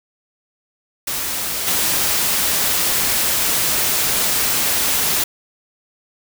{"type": "noise with level steps", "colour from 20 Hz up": "white", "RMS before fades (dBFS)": [-23, -18], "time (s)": [1.07, 5.24], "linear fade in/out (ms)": 5, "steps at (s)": 1.66, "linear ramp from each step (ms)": 20, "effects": []}